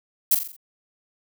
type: noise with echo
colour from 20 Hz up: violet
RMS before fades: -17 dBFS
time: 0.31-0.35 s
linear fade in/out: 5 ms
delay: 43 ms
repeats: 5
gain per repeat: -6 dB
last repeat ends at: 0.565 s
effects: none